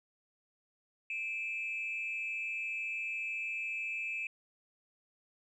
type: tone pair together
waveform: sine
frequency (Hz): 2366 / 2600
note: D7 / E7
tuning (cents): +12 / -24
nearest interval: major second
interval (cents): 164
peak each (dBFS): -38 / -36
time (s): 1.1-4.27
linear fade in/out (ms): 2
effects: tanh soft clip ceiling -28 dBFS